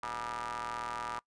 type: ring-modulated tone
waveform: sawtooth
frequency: 115.9 Hz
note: A#2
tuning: 10 cents flat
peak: -29 dBFS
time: 0.03-1.19 s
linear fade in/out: 0 ms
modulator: 1080 Hz
effects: noise-tail reverb RT60 0.1 s tail -23 dB re dry + resampled to 22050 Hz